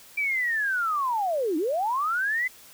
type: linear two-way sweep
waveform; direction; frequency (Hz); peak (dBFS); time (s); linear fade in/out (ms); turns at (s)
sine; down then up; 2353 to 290.9 to 2055; -23; 0.17-2.48; 10; 1.57
effects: white hiss -50 dBFS RMS until 2.73 s